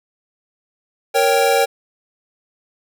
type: chord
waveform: square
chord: G diminished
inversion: first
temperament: equal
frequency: 466.2 / 554.4 / 784 Hz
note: Bb4 / Db5 / G5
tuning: 0 / 0 / 0 cents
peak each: -18 dBFS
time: 1.14-1.66 s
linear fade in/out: 20 ms
effects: none

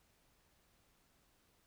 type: silence
effects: pink hiss -73 dBFS RMS until 1.66 s

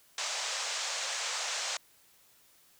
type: band-pass noise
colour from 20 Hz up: white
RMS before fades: -35 dBFS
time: 0.18-1.77 s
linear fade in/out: 2 ms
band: 510 to 7600 Hz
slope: 48 dB/octave
effects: white hiss -63 dBFS RMS until 2.79 s

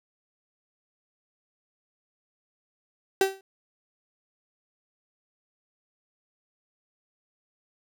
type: tone with exponential decay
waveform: 35% pulse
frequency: 386.2 Hz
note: G4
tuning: 26 cents flat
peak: -14 dBFS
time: 3.21-3.41 s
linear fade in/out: 2 ms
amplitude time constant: 43 ms
effects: none

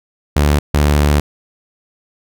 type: tone pair in turn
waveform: sawtooth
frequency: 73.42 / 73.42 Hz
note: D2 / D2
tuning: 0 / 0 cents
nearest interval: unison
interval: 0 cents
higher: neither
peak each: -6 dBFS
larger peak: neither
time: 0.36-0.59 / 0.74-1.2 s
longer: second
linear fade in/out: 5 ms
effects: none

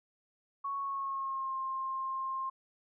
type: tone with pitch glide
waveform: sine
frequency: 1108.7 to 1060.5 Hz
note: C#6 to C6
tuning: 0 to +23 cents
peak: -33 dBFS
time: 0.64-2.5 s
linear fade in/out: 10 ms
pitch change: -77 cents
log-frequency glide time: 0.78-1.56 s
effects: none

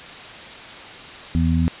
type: harmonic tone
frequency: 82.2 Hz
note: E2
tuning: 4 cents flat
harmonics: 1 / 2 / 3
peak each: -19 / -20 / -21 dBFS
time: 1.35-1.68 s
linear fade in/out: 0 ms
effects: white hiss -37 dBFS RMS until 1.8 s + resampled to 8000 Hz

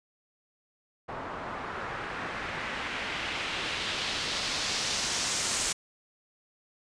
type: noise with low-pass filter sweep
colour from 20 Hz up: white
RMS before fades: -33 dBFS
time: 1.08-5.73 s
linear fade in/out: 10 ms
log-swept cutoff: 990 to 7800 Hz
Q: 1.4
effects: resampled to 22050 Hz

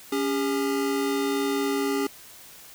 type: tone pair together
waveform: square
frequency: 279.2 / 403.2 Hz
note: C#4 / G4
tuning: +13 / +49 cents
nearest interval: tritone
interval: 636 cents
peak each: -27 dBFS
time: 0.12-2.07 s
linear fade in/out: 5 ms
effects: white hiss -47 dBFS RMS until 2.74 s

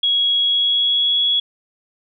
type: tone with pitch glide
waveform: sine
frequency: 3322 to 3357 Hz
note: G#7 to G#7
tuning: 0 to +18 cents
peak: -14 dBFS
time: 0.03-1.4 s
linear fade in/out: 5 ms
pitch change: +18 cents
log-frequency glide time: 0.36-1.2 s
effects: none

